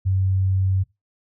sine tone, 95 Hz, F#2, 46 cents sharp, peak -17 dBFS, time 0.05-0.84 s, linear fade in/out 20 ms, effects noise-tail reverb RT60 0.2 s tail -19 dB re dry

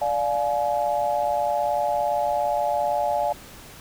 sine chord, D diminished, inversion none, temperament just, 587.3 / 704.8 / 845.8 Hz, D5 / F5 / Ab5, 0 / +16 / +31 cents, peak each -25 dBFS, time 0.01-3.33 s, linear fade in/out 10 ms, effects pink hiss -44 dBFS RMS until 3.8 s

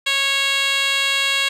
10% pulse tone with band-pass filter, 550 Hz, C#5, 14 cents flat, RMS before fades -19 dBFS, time 0.06-1.49 s, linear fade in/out 10 ms, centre 3700 Hz, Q 1.3, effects none

